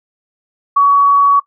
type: tone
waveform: sine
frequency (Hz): 1128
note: C#6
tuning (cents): +30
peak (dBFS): -6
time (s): 0.76-1.4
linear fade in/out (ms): 10
effects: noise-tail reverb RT60 0.1 s tail -18 dB re dry